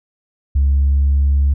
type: tone with pitch glide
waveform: sine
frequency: 69.3 to 70.02 Hz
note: C#2 to C#2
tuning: 0 to +18 cents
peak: -9 dBFS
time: 0.55-1.54 s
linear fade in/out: 10 ms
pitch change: +18 cents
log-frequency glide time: 0.65-1.23 s
effects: tanh soft clip ceiling -8 dBFS